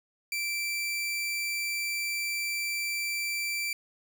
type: tone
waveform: sawtooth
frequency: 2340 Hz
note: D7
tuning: 7 cents flat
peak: -26 dBFS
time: 0.32-3.73 s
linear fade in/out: 2 ms
effects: none